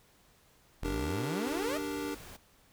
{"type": "exponential sweep", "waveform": "sawtooth", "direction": "up", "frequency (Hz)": [36.86, 655], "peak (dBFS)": -30, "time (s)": [0.82, 1.78], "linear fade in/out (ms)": 10}
{"type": "chord", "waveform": "square", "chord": "G minor", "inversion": "second", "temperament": "equal", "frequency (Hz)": [293.7, 392, 466.2], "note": ["D4", "G4", "Bb4"], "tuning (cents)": [0, 0, 0], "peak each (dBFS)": [-37, -41, -42], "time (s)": [0.84, 2.15], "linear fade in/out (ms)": 10}
{"type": "noise", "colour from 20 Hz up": "pink", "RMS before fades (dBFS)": -49, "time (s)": [1.46, 2.37], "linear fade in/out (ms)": 10}
{"effects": ["pink hiss -64 dBFS RMS until 2.72 s"]}